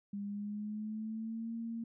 sine tone with pitch glide, 202 to 229.4 Hz, G#3 to A#3, -48 to -28 cents, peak -37 dBFS, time 0.13-1.84 s, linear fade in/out 5 ms, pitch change +220 cents, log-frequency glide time 0.24-1.53 s, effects none

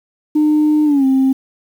sine tone with pitch glide, 303.2 to 265.5 Hz, D#4 to C4, -45 to +25 cents, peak -8 dBFS, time 0.35-1.33 s, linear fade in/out 10 ms, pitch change -230 cents, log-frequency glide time 0.85-1.05 s, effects tanh soft clip ceiling -7 dBFS + 7-bit

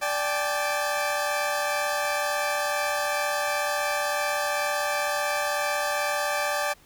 20% pulse chord, D suspended fourth, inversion none, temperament equal with one note detuned, 587.3 / 784 / 859.9 Hz, D5 / G5 / A5, 0 / 0 / -40 cents, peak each -22 / -25 / -27 dBFS, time 0.01-6.74 s, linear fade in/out 20 ms, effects pink hiss -56 dBFS RMS until 6.85 s

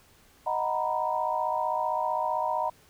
sine chord, B major seventh, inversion first, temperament equal, 622.3 / 740 / 932.3 / 987.8 Hz, D#5 / F#5 / A#5 / B5, 0 / 0 / 0 / 0 cents, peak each -32 / -32 / -29 / -32 dBFS, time 0.46-2.7 s, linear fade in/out 10 ms, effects pink hiss -59 dBFS RMS until 2.89 s

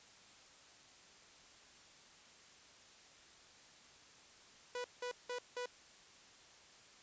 sawtooth tone bursts, 492.2 Hz, B4, 6 cents flat, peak -36 dBFS, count 4, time 4.75-5.658 s, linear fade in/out 2 ms, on 92 ms, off 180 ms, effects white hiss -61 dBFS RMS until 7.02 s + resampled to 16000 Hz

